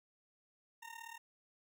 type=tone with amplitude modulation; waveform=20% pulse; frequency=919 Hz; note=A#5; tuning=25 cents flat; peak=-40 dBFS; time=0.82-1.18 s; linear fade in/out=10 ms; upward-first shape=sine; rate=37.2 Hz; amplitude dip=80%; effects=none